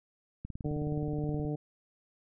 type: click train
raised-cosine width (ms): 5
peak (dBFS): -27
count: 20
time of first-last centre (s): 0.45-1.45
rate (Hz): 19
type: harmonic tone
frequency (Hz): 149.1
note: D3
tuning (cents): +27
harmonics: 1 / 2 / 3 / 4 / 5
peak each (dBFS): -33 / -36 / -39 / -45 / -47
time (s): 0.64-1.56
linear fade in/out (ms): 10
effects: none